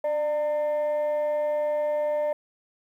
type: tone pair together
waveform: sine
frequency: 597 / 911.2 Hz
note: D5 / A#5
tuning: +28 / -40 cents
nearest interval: perfect fifth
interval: 732 cents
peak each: -21 / -32 dBFS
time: 0.04-2.33 s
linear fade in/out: 5 ms
effects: tanh soft clip ceiling -21 dBFS + 10-bit